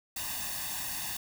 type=noise with comb filter; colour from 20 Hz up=white; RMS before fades=-36 dBFS; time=0.16-1.17 s; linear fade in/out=5 ms; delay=1.1 ms; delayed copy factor=+0.9; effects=none